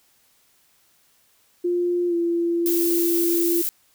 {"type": "tone with pitch glide", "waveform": "sine", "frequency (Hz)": [351.5, 340.7], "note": ["F4", "F4"], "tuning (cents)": [11, -43], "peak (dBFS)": -19, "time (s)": [1.64, 3.62], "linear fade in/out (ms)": 10, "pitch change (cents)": -54, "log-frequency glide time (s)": [2.08, 2.14]}
{"type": "noise", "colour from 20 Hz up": "violet", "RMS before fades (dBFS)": -25, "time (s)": [2.66, 3.69], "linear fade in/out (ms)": 0}
{"effects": ["white hiss -61 dBFS RMS until 3.94 s"]}